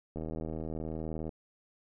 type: click train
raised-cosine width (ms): 2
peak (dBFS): -25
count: 91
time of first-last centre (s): 0.16-1.292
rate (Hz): 79.5
effects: none